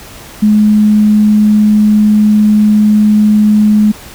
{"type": "tone", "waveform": "sine", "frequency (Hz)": 211.5, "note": "G#3", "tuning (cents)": 32, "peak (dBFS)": -4, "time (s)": [0.42, 3.92], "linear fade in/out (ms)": 10, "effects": ["pink hiss -32 dBFS RMS until 4.14 s"]}